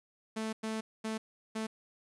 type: tone bursts at uneven times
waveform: sawtooth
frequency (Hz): 220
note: A3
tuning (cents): 0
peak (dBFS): -30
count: 4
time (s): 0.36-0.53 / 0.63-0.81 / 1.04-1.18 / 1.55-1.67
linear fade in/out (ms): 10
effects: resampled to 24000 Hz + 10-bit